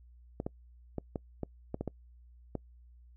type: clicks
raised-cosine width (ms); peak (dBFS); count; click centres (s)
2; -21; 9; 0.401 / 0.465 / 0.983 / 1.158 / 1.433 / 1.744 / 1.81 / 1.877 / 2.553
effects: noise-tail reverb RT60 0.1 s tail -26 dB re dry + added 60 Hz sine -54 dBFS peak until 3.16 s